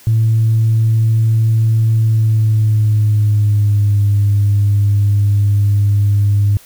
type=tone with pitch glide; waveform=sine; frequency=111.7 to 101.84 Hz; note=A2 to G#2; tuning=+27 to -33 cents; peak=-8 dBFS; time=0.07-6.57 s; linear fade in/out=0 ms; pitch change=-160 cents; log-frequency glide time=1.95-4.01 s; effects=tanh soft clip ceiling -5 dBFS + white hiss -43 dBFS RMS until 6.65 s